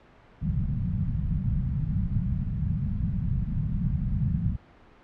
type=low-pass noise; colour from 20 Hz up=white; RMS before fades=-27 dBFS; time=0.41-4.57 s; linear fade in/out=20 ms; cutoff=190 Hz; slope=48 dB/octave; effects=pink hiss -54 dBFS RMS until 5.03 s + low-pass 2000 Hz 12 dB/octave